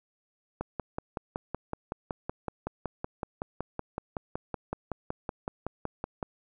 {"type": "click train", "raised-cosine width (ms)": 1, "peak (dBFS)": -18, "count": 31, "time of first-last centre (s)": [0.61, 6.228], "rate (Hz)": 5.34, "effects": []}